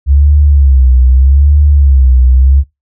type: tone with vibrato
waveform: sine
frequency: 68 Hz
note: C#2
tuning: 33 cents flat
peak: -3 dBFS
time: 0.06-2.64 s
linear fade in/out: 50 ms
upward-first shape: sine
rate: 0.81 Hz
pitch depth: 130 cents each way
effects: noise-tail reverb RT60 0.2 s tail -21 dB re dry